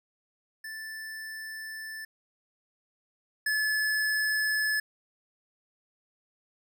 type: tone pair in turn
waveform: square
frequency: 1760 / 1722.8 Hz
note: A6 / A6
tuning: 0 / -37 cents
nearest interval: unison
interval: 37 cents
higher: first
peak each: -38 / -26 dBFS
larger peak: second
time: 0.64-2.05 / 3.46-4.8 s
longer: first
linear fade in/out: 5 ms
effects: none